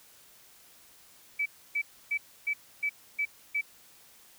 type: tone bursts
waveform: sine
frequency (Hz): 2300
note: D7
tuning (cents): -37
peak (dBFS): -26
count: 7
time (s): 1.39-3.613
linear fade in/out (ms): 10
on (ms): 69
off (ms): 290
effects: white hiss -57 dBFS RMS until 4.38 s